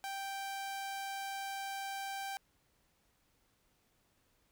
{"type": "tone", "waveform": "sawtooth", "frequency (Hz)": 784, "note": "G5", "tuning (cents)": 0, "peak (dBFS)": -35, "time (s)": [0.04, 2.37], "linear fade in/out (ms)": 0, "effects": ["pink hiss -74 dBFS RMS until 4.51 s"]}